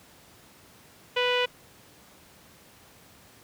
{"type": "tone with low-pass filter", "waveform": "sawtooth", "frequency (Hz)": 493.9, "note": "B4", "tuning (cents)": 0, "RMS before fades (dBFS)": -25, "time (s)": [1.16, 1.46], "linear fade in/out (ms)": 10, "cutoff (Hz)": 2900, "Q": 4, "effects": ["pink hiss -54 dBFS RMS until 3.43 s", "high-pass 80 Hz 12 dB/octave"]}